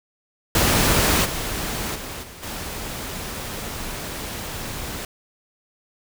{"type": "noise with level steps", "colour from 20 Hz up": "pink", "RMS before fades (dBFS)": [-18, -27, -33, -40, -31], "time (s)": [0.55, 5.05], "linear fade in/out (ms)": 2, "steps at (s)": [1.24, 1.94, 2.22, 2.42], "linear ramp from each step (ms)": 20, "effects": []}